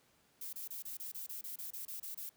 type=noise bursts; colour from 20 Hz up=violet; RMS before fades=-44 dBFS; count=13; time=0.41-2.294 s; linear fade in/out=5 ms; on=120 ms; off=27 ms; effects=pink hiss -70 dBFS RMS until 2.36 s + high-pass 100 Hz 12 dB/octave